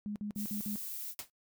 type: tone bursts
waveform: sine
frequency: 207.7 Hz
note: G#3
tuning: in tune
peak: -35 dBFS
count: 5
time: 0.06-0.758 s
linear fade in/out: 0 ms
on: 98 ms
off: 52 ms
type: noise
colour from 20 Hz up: violet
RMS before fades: -41 dBFS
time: 0.35-1.15 s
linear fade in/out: 50 ms
type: noise with exponential decay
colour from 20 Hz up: white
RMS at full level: -36 dBFS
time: 1.19-1.3 s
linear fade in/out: 1 ms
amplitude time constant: 23 ms
effects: noise-tail reverb RT60 0.1 s tail -21 dB re dry